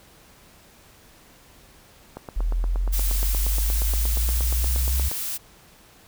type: click train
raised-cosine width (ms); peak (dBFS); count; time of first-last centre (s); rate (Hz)
1; -20; 26; 2.17-5.115; 8.49
type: exponential sweep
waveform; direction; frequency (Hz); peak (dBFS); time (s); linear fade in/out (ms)
sine; up; 40.42 to 65.9; -20; 2.36-5.09; 10
type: noise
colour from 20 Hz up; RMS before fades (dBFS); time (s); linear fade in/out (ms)
blue; -29; 2.92-5.38; 20
effects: pink hiss -52 dBFS RMS until 6.07 s